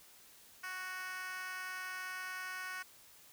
10% pulse tone with high-pass filter, 370 Hz, F#4, in tune, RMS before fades -43 dBFS, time 0.63-2.83 s, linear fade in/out 10 ms, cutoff 1400 Hz, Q 2.1, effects white hiss -60 dBFS RMS until 3.32 s

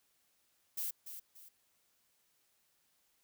violet noise with echo, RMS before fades -38 dBFS, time 0.77-0.91 s, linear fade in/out 10 ms, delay 290 ms, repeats 2, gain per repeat -9 dB, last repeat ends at 1.49 s, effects white hiss -75 dBFS RMS until 3.23 s

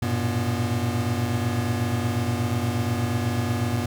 square tone cluster, 95.6 / 112.8 / 121.1 / 241.8 Hz, G2 / A2 / B2 / B3, -43 / +44 / -34 / -36 cents, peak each -29 dBFS, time 0.02-3.86 s, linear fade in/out 5 ms, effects none

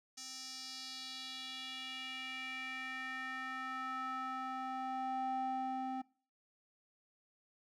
square tone with band-pass filter sweep, 260.6 Hz, C4, 7 cents flat, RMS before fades -42 dBFS, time 0.17-6.02 s, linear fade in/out 10 ms, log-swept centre 6000 to 600 Hz, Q 3.1, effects noise-tail reverb RT60 0.4 s tail -21 dB re dry

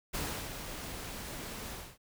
pink noise with ADSR envelope, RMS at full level -35 dBFS, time 0.13-1.98 s, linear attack 20 ms, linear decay 330 ms, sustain -7 dB, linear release 250 ms, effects none

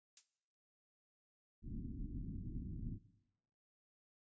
violet noise with exponential decay, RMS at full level -45 dBFS, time 0.17-0.28 s, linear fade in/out 1 ms, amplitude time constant 23 ms
pink low-pass noise, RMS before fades -45 dBFS, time 1.62-2.99 s, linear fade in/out 50 ms, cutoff 300 Hz, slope 48 dB/octave
effects noise-tail reverb RT60 0.9 s tail -18 dB re dry + resampled to 16000 Hz

